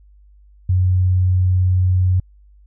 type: tone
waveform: sine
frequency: 91.8 Hz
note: F#2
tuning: 13 cents flat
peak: -12 dBFS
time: 0.69-2.2 s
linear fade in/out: 5 ms
effects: added 50 Hz sine -45 dBFS peak until 2.66 s